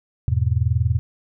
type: chord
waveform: sine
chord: E major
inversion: none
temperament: just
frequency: 82.41 / 103.01 / 123.61 Hz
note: E2 / G#2 / B2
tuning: 0 / -14 / +2 cents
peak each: -21 dBFS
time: 0.28-0.99 s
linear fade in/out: 0 ms
effects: none